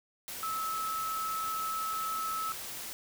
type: tone in noise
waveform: sine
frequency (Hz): 1300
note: E6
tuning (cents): -24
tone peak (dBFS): -32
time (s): 0.43-2.52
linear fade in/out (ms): 0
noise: white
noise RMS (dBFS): -41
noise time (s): 0.28-2.93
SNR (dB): +6
effects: none